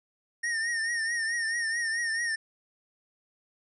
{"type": "tone with vibrato", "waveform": "square", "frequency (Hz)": 1839, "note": "A#6", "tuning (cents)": -24, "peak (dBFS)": -28, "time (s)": [0.43, 2.36], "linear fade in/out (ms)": 10, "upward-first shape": "triangle", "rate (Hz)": 4.6, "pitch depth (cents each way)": 70, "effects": ["resampled to 24000 Hz"]}